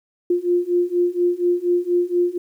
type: beating tone pair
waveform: sine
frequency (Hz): 350.2 / 354.4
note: F4 / F4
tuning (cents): +5 / +25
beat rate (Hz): 4.2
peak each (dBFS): -20 / -19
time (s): 0.3-2.38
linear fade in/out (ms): 5
effects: 9-bit